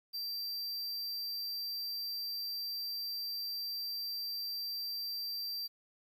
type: tone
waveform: square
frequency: 4699 Hz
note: D8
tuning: in tune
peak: -37 dBFS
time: 0.13-5.68 s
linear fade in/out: 20 ms
effects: 11-bit